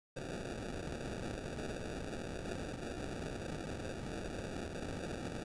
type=noise with sample-and-hold; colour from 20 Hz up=white; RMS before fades=-42 dBFS; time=0.16-5.44 s; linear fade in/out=10 ms; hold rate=1050 Hz; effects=resampled to 22050 Hz